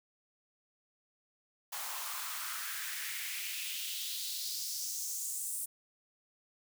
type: noise with high-pass filter sweep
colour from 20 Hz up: white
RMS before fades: -39 dBFS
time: 1.72-5.66 s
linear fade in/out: 10 ms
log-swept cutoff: 810 to 9200 Hz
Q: 2.8
effects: none